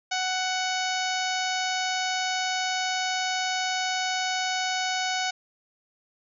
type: harmonic tone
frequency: 744 Hz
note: F#5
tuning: 9 cents sharp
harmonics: 1 / 2 / 3 / 4 / 5 / 6 / 7 / 8 / 9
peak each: -29 / -32 / -34 / -35 / -36 / -37 / -37 / -38 / -39 dBFS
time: 0.11-5.31 s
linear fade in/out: 10 ms
effects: none